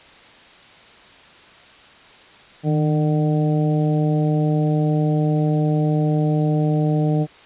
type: harmonic tone with a mistuned harmonic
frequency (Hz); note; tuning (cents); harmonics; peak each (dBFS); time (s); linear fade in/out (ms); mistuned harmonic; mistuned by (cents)
151.1; D3; +50; 1 / 2 / 3 / 4 / 5; -17 / -23 / -27 / -29 / -31; 2.63-7.27; 50; 1; +48
effects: white hiss -46 dBFS RMS until 7.45 s + resampled to 8000 Hz